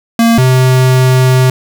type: tone pair in turn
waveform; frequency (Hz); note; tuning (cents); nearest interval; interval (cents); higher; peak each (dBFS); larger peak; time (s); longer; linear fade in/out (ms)
square; 230.5 / 128.95; A#3 / C3; -19 / -25; minor seventh; 1006; first; -6 / -6; neither; 0.19-0.38 / 0.38-1.5; second; 2
effects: none